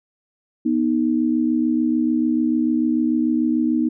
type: tone pair together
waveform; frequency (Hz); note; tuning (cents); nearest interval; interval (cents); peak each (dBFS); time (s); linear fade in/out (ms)
sine; 244.3 / 311.1; B3 / D#4; -19 / 0; major third; 419; -19; 0.65-3.89; 10
effects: none